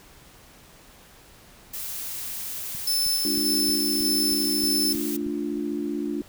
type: noise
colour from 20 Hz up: blue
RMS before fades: -33 dBFS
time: 1.73-5.17 s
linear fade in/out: 10 ms
type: click train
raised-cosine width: 5 ms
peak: -29 dBFS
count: 9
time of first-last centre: 2.75-5.266 s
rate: 3.18 Hz
type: tone with tremolo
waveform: sawtooth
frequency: 5274 Hz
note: E8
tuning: in tune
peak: -19 dBFS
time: 2.87-4.93 s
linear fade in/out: 5 ms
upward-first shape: square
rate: 1.7 Hz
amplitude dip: 25%
type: chord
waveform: sine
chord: D minor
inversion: second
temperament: equal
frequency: 220 / 293.7 / 349.2 Hz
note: A3 / D4 / F4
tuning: 0 / 0 / 0 cents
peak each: -32 / -28 / -31 dBFS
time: 3.25-6.22 s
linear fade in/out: 2 ms
effects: pink hiss -51 dBFS RMS until 6.28 s